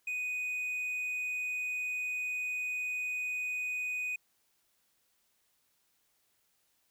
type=tone; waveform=triangle; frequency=2489 Hz; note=D#7; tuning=in tune; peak=-31 dBFS; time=0.07-4.16 s; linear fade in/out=5 ms; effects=white hiss -74 dBFS RMS until 6.9 s